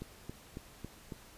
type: click train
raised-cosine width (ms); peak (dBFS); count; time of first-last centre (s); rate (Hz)
3; -28; 5; 0.02-1.122; 3.63
effects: pink hiss -56 dBFS RMS until 1.37 s + resampled to 32000 Hz